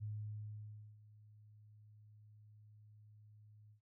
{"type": "tone with ADSR envelope", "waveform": "sine", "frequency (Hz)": 105.9, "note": "G#2", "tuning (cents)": 34, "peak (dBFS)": -40, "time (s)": [0, 3.81], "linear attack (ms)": 31, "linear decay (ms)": 940, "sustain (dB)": -19, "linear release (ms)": 99, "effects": []}